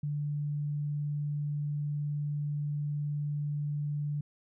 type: tone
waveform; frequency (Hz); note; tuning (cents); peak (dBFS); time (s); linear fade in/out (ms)
sine; 146.83; D3; 0; -30; 0.03-4.21; 5
effects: none